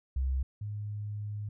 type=tone pair in turn; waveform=sine; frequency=65.7 / 104.29 Hz; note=C2 / G#2; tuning=+8 / +8 cents; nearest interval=minor sixth; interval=800 cents; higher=second; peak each=-27 / -34 dBFS; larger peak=first; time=0.16-0.43 / 0.61-1.49 s; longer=second; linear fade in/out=5 ms; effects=none